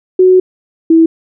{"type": "tone pair in turn", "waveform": "sine", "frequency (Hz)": [370, 326.3], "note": ["F#4", "E4"], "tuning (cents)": [0, -18], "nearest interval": "major second", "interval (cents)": 218, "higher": "first", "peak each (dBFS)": -3, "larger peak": "neither", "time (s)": [[0.19, 0.4], [0.9, 1.06]], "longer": "first", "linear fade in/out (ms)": 5, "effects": []}